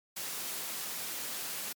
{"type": "noise", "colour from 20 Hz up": "white", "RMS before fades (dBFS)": -38, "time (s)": [0.16, 1.73], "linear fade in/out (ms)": 10, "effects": ["high-pass 150 Hz 12 dB/octave", "MP3 96 kbps"]}